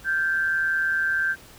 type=tone with amplitude modulation; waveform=sine; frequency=1565 Hz; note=G6; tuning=3 cents flat; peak=-18 dBFS; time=0.04-1.36 s; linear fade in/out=50 ms; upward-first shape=sine; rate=161 Hz; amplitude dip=55%; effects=pink hiss -48 dBFS RMS until 1.58 s